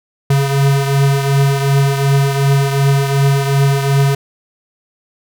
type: beating tone pair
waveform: square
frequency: 138.1 / 140.8 Hz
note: C#3 / C#3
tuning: -6 / +27 cents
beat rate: 2.7 Hz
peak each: -12 / -19 dBFS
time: 0.3-4.15 s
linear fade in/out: 5 ms
effects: none